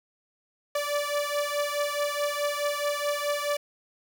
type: beating tone pair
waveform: sawtooth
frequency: 580 / 584.7 Hz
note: D5 / D5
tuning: -22 / -8 cents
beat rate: 4.7 Hz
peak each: -25 / -26 dBFS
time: 0.75-3.57 s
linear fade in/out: 5 ms
effects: none